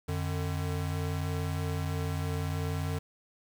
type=tone pair together; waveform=square; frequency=89.38 / 150 Hz; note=F2 / D3; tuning=+41 / +37 cents; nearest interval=major sixth; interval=896 cents; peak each=-33 / -35 dBFS; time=0.08-2.99 s; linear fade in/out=10 ms; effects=9-bit

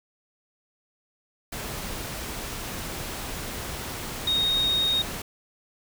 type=tone in noise; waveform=sine; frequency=3728 Hz; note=A#7; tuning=1 cent flat; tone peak=-21 dBFS; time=4.27-5.02 s; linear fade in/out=5 ms; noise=pink; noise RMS=-34 dBFS; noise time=1.52-5.22 s; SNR=+10 dB; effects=none

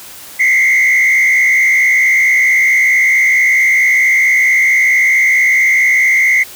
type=tone with frequency modulation; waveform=sine; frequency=2090 Hz; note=C7; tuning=2 cents flat; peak=-5 dBFS; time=0.39-6.44 s; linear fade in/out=20 ms; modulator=64.5 Hz; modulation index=1.5; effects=tanh soft clip ceiling -6 dBFS + white hiss -33 dBFS RMS until 6.55 s

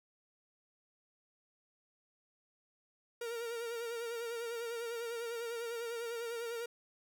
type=tone with vibrato; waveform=45% pulse; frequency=466.2 Hz; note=A#4; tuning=in tune; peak=-38 dBFS; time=3.21-6.66 s; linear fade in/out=5 ms; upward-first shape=sine; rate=10 Hz; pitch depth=43 cents each way; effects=none

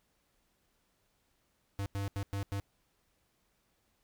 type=tone bursts at uneven times; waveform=square; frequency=99.4 Hz; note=G2; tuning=25 cents sharp; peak=-34 dBFS; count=5; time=1.79-1.86 / 1.95-2.08 / 2.16-2.23 / 2.33-2.43 / 2.52-2.6 s; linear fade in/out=0 ms; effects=pink hiss -75 dBFS RMS until 4.03 s

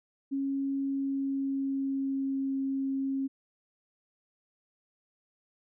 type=tone with pitch glide; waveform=sine; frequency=274.2 to 270.3 Hz; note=C#4 to C#4; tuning=-19 to -44 cents; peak=-28 dBFS; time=0.31-3.28 s; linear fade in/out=20 ms; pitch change=-25 cents; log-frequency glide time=0.81-2.54 s; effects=none

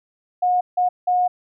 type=tone bursts at uneven times; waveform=sine; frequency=723 Hz; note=F#5; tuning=40 cents flat; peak=-15 dBFS; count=3; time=0.42-0.61 / 0.77-0.89 / 1.07-1.28 s; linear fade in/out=10 ms; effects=none

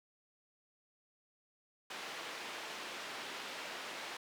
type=band-pass noise; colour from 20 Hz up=white; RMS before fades=-45 dBFS; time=1.9-4.17 s; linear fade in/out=5 ms; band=290 to 3100 Hz; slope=12 dB/octave; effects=none

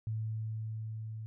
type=tone with level ramp; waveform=sine; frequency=110 Hz; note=A2; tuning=in tune; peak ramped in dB=-32 to -39 dBFS; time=0.07-1.26 s; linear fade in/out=0 ms; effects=none

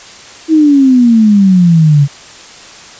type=exponential sweep; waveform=sine; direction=down; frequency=324.8 to 138.59 Hz; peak=-3 dBFS; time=0.48-2.08 s; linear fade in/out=50 ms; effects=white hiss -33 dBFS RMS until 2.99 s + resampled to 16000 Hz

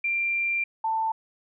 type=tone pair in turn; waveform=sine; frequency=2373 / 888.9 Hz; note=D7 / A5; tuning=+17 / +17 cents; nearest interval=octave + perfect fourth; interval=1700 cents; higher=first; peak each=-23 dBFS; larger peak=neither; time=0.04-0.64 / 0.84-1.12 s; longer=first; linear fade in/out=5 ms; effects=none

